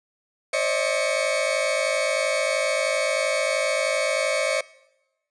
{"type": "tone cluster", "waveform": "40% pulse", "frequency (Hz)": [535, 588, 638, 2230], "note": ["C5", "D5", "D#5", "C#7"], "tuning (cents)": [38, 2, 43, 10], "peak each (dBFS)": -26, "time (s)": [0.53, 4.61], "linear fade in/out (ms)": 5, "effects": ["noise-tail reverb RT60 1.0 s tail -22 dB re dry", "resampled to 22050 Hz"]}